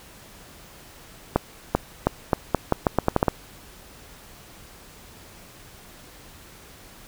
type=accelerating click train; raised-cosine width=1 ms; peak=-3 dBFS; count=12; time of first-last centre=1.36-3.282 s; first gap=390 ms; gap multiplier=0.82; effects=pink hiss -47 dBFS RMS until 7.07 s